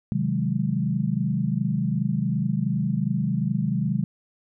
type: chord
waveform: sine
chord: Ab dominant seventh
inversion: first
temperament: equal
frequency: 130.81 / 155.56 / 185 / 207.7 Hz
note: C3 / Eb3 / Gb3 / Ab3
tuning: 0 / 0 / 0 / 0 cents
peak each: -27 dBFS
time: 0.12-4.04 s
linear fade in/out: 0 ms
effects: none